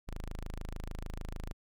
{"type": "tone", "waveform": "sawtooth", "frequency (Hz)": 26.7, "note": "G#0", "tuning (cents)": 49, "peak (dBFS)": -34, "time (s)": [0.07, 1.53], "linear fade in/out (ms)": 20, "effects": []}